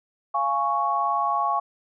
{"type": "chord", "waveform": "sine", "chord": "Db major", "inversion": "first", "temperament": "just", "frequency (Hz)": [693, 831.5, 1108.7], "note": ["F5", "Ab5", "Db6"], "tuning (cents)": [-14, 2, 0], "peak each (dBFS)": [-28, -26, -23], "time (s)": [0.34, 1.6], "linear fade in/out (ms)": 10, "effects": []}